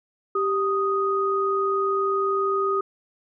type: tone pair together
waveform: sine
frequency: 392 / 1244.5 Hz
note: G4 / D#6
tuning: 0 / 0 cents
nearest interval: octave + minor sixth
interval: 2000 cents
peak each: -23 dBFS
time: 0.35-2.81 s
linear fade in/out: 5 ms
effects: none